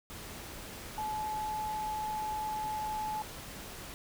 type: tone in noise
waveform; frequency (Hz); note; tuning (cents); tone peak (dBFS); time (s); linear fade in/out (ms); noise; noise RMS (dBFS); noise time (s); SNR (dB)
sine; 858; A5; -44; -33; 0.98-3.22; 0; pink; -45; 0.1-3.94; +9
effects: none